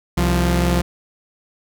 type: tone pair together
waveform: sawtooth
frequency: 65.4 / 174.61 Hz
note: C2 / F3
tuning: 0 / 0 cents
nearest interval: octave + perfect fourth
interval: 1700 cents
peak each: -14 dBFS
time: 0.17-0.82 s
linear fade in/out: 10 ms
effects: none